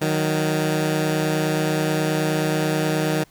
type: tone pair together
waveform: 15% pulse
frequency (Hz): 155.57 / 185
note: D#3 / F#3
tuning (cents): 0 / 0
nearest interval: minor third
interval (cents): 300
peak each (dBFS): -14 / -20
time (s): 0.01-3.24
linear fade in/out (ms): 10
effects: pink hiss -55 dBFS RMS until 3.3 s